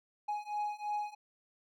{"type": "beating tone pair", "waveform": "triangle", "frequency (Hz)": [833, 836], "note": ["G#5", "G#5"], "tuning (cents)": [5, 11], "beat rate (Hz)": 3, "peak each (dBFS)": [-36, -35], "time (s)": [0.28, 1.15], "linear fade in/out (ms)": 10, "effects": []}